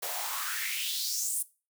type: noise with high-pass filter sweep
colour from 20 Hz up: white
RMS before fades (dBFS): -33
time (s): 0.02-1.43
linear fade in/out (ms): 10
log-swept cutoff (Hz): 520 to 10000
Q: 4.1
effects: noise-tail reverb RT60 0.3 s tail -18 dB re dry